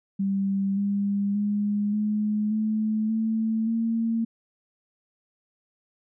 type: tone with pitch steps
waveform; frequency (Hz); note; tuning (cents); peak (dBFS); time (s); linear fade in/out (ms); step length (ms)
sine; 196 / 200.9 / 206 / 211.2 / 216.5 / 221.9 / 227.5; G3 / G3 / G#3 / G#3 / A3 / A3 / A#3; 0 / +43 / -14 / +29 / -28 / +15 / -42; -22; 0.19-4.25; 10; 580
effects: none